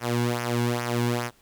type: tone with flanger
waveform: sawtooth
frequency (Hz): 119.9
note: A#2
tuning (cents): +49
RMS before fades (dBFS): -26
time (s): 0-1.31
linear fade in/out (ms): 50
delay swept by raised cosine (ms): 0.24 to 1.64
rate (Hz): 2.4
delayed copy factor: -0.7
effects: pink hiss -60 dBFS RMS until 1.41 s